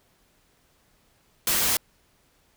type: noise with comb filter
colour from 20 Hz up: white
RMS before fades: -23 dBFS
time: 1.47-1.77 s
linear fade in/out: 2 ms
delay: 7.2 ms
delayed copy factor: -0.5
effects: pink hiss -64 dBFS RMS until 2.56 s